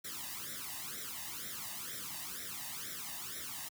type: noise with flanger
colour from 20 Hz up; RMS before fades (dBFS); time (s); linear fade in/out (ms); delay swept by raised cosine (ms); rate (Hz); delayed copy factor
white; -43; 0.04-3.69; 10; 0.53 to 1.09; 2.1; +1
effects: high-pass 80 Hz 12 dB/octave